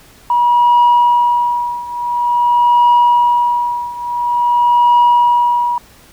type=tone with tremolo; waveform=sine; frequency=963 Hz; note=B5; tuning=44 cents flat; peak=-4 dBFS; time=0.3-5.78 s; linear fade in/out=2 ms; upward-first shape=triangle; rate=0.48 Hz; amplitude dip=90%; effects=tanh soft clip ceiling -4 dBFS + pink hiss -44 dBFS RMS until 6.12 s